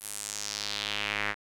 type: tone with band-pass filter sweep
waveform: square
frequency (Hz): 51.8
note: G#1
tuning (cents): -4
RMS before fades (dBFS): -34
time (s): 0-1.35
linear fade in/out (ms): 50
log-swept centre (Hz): 11000 to 1800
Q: 2.3
effects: none